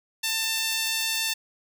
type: tone with high-pass filter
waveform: sawtooth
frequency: 893 Hz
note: A5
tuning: 25 cents sharp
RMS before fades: -27 dBFS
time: 0.23-1.34 s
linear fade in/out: 10 ms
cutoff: 3100 Hz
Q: 1.1
effects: none